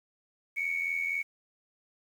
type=tone pair together; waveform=sine; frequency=2217 / 2301 Hz; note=C#7 / D7; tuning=0 / -36 cents; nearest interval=minor second; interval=64 cents; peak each=-29 / -34 dBFS; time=0.56-1.23 s; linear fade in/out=20 ms; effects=tanh soft clip ceiling -22 dBFS + 9-bit